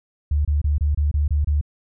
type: tone bursts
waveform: sine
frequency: 73.6 Hz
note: D2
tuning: 4 cents sharp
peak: -16 dBFS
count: 8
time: 0.31-1.612 s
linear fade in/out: 5 ms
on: 140 ms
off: 26 ms
effects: none